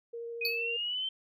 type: tone with vibrato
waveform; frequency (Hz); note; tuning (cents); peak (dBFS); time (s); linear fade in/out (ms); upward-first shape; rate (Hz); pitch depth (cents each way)
sine; 466.6; A#4; +2; -37; 0.13-0.77; 10; sine; 13; 8
type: linear sweep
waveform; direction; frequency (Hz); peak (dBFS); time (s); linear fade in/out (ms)
sine; up; 2483 to 3117; -31; 0.41-1.09; 5
type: tone with exponential decay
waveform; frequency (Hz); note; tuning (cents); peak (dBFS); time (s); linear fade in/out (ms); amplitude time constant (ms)
square; 4481; C#8; +18; -27; 0.45-0.63; 1; 37
effects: none